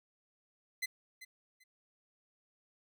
sawtooth tone with echo, 2040 Hz, C7, 44 cents flat, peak -30 dBFS, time 0.82-0.86 s, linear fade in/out 10 ms, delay 390 ms, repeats 2, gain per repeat -14 dB, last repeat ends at 1.64 s, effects none

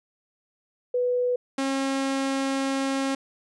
sine / sawtooth tone pair in turn, 493.9 / 270.7 Hz, B4 / C#4, 0 / -41 cents, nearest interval minor seventh, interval 1041 cents, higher first, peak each -21 / -20 dBFS, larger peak second, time 0.94-1.36 / 1.58-3.15 s, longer second, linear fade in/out 5 ms, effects resampled to 22050 Hz

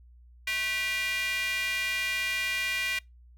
square tone with high-pass filter, 217.8 Hz, A3, 17 cents flat, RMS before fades -30 dBFS, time 0.47-2.99 s, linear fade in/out 5 ms, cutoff 2200 Hz, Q 4.9, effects noise-tail reverb RT60 0.2 s tail -25 dB re dry + added 60 Hz sine -51 dBFS peak until 3.37 s

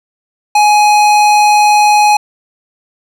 sine tone with hard clipping, 837 Hz, G#5, 13 cents sharp, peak -7 dBFS, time 0.55-2.17 s, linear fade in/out 5 ms, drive 17 dB, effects none

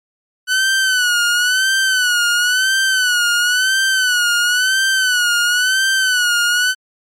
sawtooth tone with vibrato, 1491 Hz, F#6, 13 cents sharp, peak -9 dBFS, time 0.47-6.75 s, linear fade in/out 50 ms, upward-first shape sine, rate 0.97 Hz, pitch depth 83 cents each way, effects low-pass 11000 Hz 12 dB/octave + MP3 96 kbps

